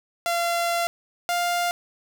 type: tone pair in turn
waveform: sawtooth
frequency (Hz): 686 / 700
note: F5 / F5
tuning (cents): -31 / +4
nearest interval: unison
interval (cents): 35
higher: second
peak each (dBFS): -18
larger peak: neither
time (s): 0.26-0.87 / 1.29-1.71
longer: first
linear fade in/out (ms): 0
effects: none